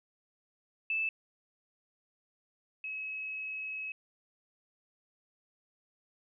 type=tone pair in turn; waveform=sine; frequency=2630 / 2568 Hz; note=E7 / E7; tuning=-5 / -46 cents; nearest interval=unison; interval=41 cents; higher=first; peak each=-29 / -36 dBFS; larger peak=first; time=0.9-1.09 / 2.84-3.92 s; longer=second; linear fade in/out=2 ms; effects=none

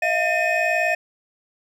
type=tone cluster; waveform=triangle; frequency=637 / 696 / 1803 / 2513 Hz; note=D#5 / F5 / A6 / D#7; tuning=+41 / -6 / +42 / +17 cents; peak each=-22 dBFS; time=0.02-0.95 s; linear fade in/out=5 ms; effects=none

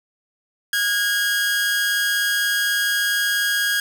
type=tone pair together; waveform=sawtooth; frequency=1442 / 1639.3 Hz; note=F#6 / G#6; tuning=-45 / -23 cents; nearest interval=major second; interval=222 cents; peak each=-26 / -15 dBFS; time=0.73-3.8 s; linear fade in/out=2 ms; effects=none

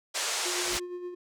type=band-pass noise; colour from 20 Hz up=white; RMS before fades=-31 dBFS; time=0.14-0.8 s; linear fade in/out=20 ms; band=440 to 8100 Hz; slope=24 dB/octave
type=tone with tremolo; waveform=triangle; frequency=356.3 Hz; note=F4; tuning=35 cents sharp; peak=-31 dBFS; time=0.45-1.15 s; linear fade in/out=10 ms; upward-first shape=sine; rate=8.6 Hz; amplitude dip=50%
type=noise with exponential growth; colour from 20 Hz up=pink; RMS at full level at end=-33 dBFS; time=0.58-0.77 s; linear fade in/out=0 ms; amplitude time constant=41 ms
effects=none

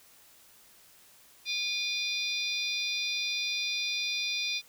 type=harmonic tone with a mistuned harmonic; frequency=814 Hz; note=G#5; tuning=35 cents flat; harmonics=3 / 4 / 5 / 6 / 7; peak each=-33 / -34 / -38 / -37 / -42 dBFS; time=1.45-4.62 s; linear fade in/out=50 ms; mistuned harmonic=4; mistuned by=+150 cents; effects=white hiss -58 dBFS RMS until 4.68 s

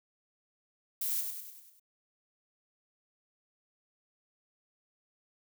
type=noise with echo; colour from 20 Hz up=violet; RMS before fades=-33 dBFS; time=1.01-1.21 s; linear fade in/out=5 ms; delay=98 ms; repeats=6; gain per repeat=-5 dB; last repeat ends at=1.798 s; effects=none

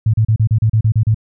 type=tone bursts; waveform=sine; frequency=110 Hz; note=A2; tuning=in tune; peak=-9 dBFS; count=10; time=0.06-1.145 s; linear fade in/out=5 ms; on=77 ms; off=35 ms; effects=none

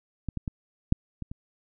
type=clicks; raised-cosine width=5 ms; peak=-18 / -18 / -18 / -7 / -22 / -25 dBFS; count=6; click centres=0.287 / 0.373 / 0.478 / 0.924 / 1.223 / 1.315 s; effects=none

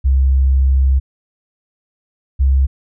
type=tone pair in turn; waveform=sine; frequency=66.6 / 67.1 Hz; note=C2 / C2; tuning=+31 / +44 cents; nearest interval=unison; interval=13 cents; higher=second; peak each=-9 dBFS; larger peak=neither; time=0.04-1 / 2.39-2.67 s; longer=first; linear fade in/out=20 ms; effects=none

